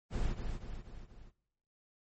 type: noise with echo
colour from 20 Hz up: brown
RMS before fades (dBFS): -33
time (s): 0.1-0.36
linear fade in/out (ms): 50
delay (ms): 240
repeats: 4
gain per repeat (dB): -5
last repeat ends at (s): 1.32
effects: noise-tail reverb RT60 0.8 s tail -21 dB re dry + MP3 32 kbps